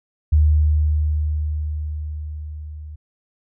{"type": "tone with level ramp", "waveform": "sine", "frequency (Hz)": 76, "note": "D#2", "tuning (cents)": -40, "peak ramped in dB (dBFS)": [-10, -32], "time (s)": [0.32, 2.96], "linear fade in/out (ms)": 10, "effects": []}